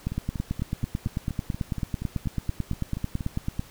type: two click trains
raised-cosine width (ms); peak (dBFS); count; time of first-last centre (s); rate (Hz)
5; -19 / -14; 14 / 33; 0.12-3.208 / 0.07-3.594; 4.21 / 9.08
effects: pink hiss -50 dBFS RMS until 3.7 s